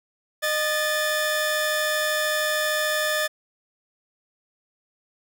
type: tone pair together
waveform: sawtooth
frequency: 612.7 / 1745 Hz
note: D#5 / A6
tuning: -27 / -15 cents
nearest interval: octave + tritone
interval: 1812 cents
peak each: -21 dBFS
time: 0.42-3.28 s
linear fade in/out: 20 ms
effects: none